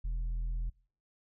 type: tone with tanh clipping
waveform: sine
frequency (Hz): 41.53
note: E1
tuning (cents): +14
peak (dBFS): -32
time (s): 0.04-0.7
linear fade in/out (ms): 10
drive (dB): 4
effects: noise-tail reverb RT60 0.5 s tail -25 dB re dry